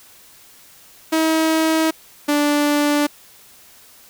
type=tone pair in turn; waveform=sawtooth; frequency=319.6 / 292.8 Hz; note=D#4 / D4; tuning=+47 / -5 cents; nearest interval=major second; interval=152 cents; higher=first; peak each=-11 dBFS; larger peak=neither; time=1.12-1.91 / 2.28-3.07 s; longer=neither; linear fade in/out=10 ms; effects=white hiss -47 dBFS RMS until 4.09 s